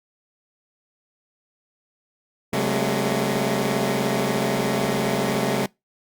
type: tone cluster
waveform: 15% pulse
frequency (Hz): 134.4 / 187.8 / 208.1 / 225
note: C3 / F#3 / G#3 / A3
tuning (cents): +47 / +26 / +4 / +39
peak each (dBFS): -20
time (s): 2.53-5.66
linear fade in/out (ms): 2
effects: noise-tail reverb RT60 0.2 s tail -24 dB re dry + Opus 48 kbps